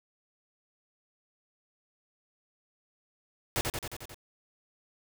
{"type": "noise with echo", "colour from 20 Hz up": "pink", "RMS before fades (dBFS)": -29, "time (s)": [3.56, 3.61], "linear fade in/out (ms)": 0, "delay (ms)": 89, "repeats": 6, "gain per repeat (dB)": -3, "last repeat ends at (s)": 4.144, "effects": []}